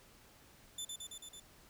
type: tone with echo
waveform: 20% pulse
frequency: 3521 Hz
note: A7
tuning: in tune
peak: -34 dBFS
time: 0.78-0.85 s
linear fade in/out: 5 ms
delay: 110 ms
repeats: 5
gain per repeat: -2 dB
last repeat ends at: 1.4 s
effects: pink hiss -62 dBFS RMS until 1.69 s